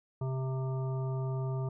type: harmonic tone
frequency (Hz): 131.5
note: C3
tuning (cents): +9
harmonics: 1 / 3 / 5 / 7 / 9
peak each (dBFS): -31 / -41 / -45 / -48 / -50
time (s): 0.21-1.69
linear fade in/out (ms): 5
effects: none